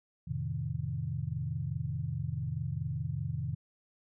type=chord; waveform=sine; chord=F dominant seventh; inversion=none; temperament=equal; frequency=87.31 / 110 / 130.81 / 155.56 Hz; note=F2 / A2 / C3 / Eb3; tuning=0 / 0 / 0 / 0 cents; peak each=-40 / -39 / -36 / -37 dBFS; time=0.27-3.55 s; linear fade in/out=10 ms; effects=none